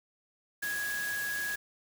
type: tone in noise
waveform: sine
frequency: 1661.2 Hz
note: G#6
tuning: in tune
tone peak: -32 dBFS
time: 0.62-1.56 s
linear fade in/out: 10 ms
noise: white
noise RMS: -40 dBFS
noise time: 0.62-1.56 s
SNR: +5 dB
effects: none